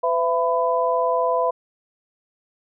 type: tone cluster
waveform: sine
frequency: 506 / 670 / 1001 Hz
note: B4 / E5 / B5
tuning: +42 / +28 / +23 cents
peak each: -22 dBFS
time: 0.03-1.51 s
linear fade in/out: 10 ms
effects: none